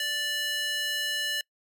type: tone with high-pass filter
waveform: square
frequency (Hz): 587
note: D5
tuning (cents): -1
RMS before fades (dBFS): -30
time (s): 0-1.41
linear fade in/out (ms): 2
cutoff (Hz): 2300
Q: 2.8
effects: noise-tail reverb RT60 0.1 s tail -25 dB re dry